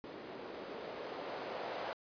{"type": "noise with low-pass filter sweep", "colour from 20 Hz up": "violet", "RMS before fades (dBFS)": -44, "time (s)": [0.04, 1.93], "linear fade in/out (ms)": 0, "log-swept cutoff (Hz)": [350, 620], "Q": 1.6, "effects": ["resampled to 11025 Hz"]}